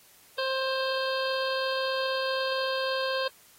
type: harmonic tone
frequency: 528 Hz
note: C5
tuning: 16 cents sharp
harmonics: 1 / 2 / 3 / 5 / 6 / 7 / 8 / 9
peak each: -29 / -34 / -34 / -39 / -38 / -41 / -39 / -42 dBFS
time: 0.38-3.28 s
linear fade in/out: 5 ms
effects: white hiss -57 dBFS RMS until 3.58 s + AAC 48 kbps